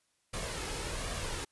pink noise with flanger, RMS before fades -37 dBFS, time 0.33-1.45 s, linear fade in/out 10 ms, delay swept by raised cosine 1.7 to 2.39 ms, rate 1.3 Hz, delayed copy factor +0.5, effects white hiss -75 dBFS RMS until 1.51 s + resampled to 24000 Hz

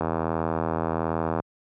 click train, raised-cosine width 1 ms, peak -11 dBFS, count 114, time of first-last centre 0.01-1.4 s, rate 81.3 Hz, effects high-pass 80 Hz 12 dB/octave

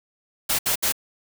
white noise bursts, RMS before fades -22 dBFS, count 3, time 0.49-0.924 s, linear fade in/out 10 ms, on 100 ms, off 67 ms, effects none

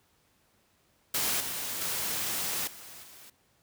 white noise with level steps, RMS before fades -29 / -35 / -32 / -47 / -51 dBFS, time 1.14-3.3 s, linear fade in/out 5 ms, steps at 1.4 / 1.81 / 2.67 / 3.03 s, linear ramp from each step 5 ms, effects pink hiss -68 dBFS RMS until 3.62 s + high-pass 60 Hz 12 dB/octave

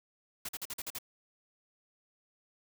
white noise bursts, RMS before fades -39 dBFS, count 7, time 0.45-0.986 s, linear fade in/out 5 ms, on 38 ms, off 45 ms, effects none

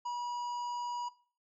harmonic tone, 967 Hz, B5, 37 cents flat, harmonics 1 / 3 / 5 / 7, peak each -34 / -54 / -53 / -57 dBFS, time 0.05-1.09 s, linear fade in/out 10 ms, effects noise-tail reverb RT60 0.4 s tail -17 dB re dry

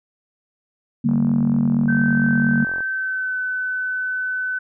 sine chord, G minor, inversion second, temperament equal, 146.83 / 196 / 233.1 Hz, D3 / G3 / Bb3, 0 / 0 / 0 cents, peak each -22 / -22 / -17 dBFS, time 1.04-2.65 s, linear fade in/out 10 ms
click train, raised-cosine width 1 ms, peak -22 dBFS, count 77, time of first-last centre 1.09-2.806 s, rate 44.3 Hz
sine tone with pitch glide, 1546 to 1509.8 Hz, G6 to F#6, -24 to +35 cents, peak -21 dBFS, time 1.88-4.59 s, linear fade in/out 10 ms, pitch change -41 cents, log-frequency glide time 2.88-3.38 s
effects none

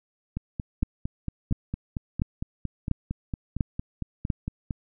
two click trains, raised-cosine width 5 ms, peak -11 / -17 dBFS, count 6 / 20, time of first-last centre 0.83-4.302 / 0.37-4.708 s, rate 1.44 / 4.38 Hz, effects none

